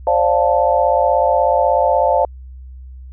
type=chord; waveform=sine; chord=D minor seventh; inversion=third; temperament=equal with one note detuned; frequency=530.9 / 587.3 / 698.5 / 880 Hz; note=C5 / D5 / F5 / A5; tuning=+25 / 0 / 0 / 0 cents; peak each=-17 dBFS; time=0.07-2.25 s; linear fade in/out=2 ms; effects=added 64 Hz sine -32 dBFS peak until 3.12 s